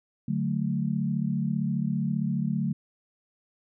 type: chord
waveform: sine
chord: D major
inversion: none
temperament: equal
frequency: 146.83 / 185 / 220 Hz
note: D3 / F#3 / A3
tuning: 0 / 0 / 0 cents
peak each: -29 dBFS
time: 0.28-2.73 s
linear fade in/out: 5 ms
effects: none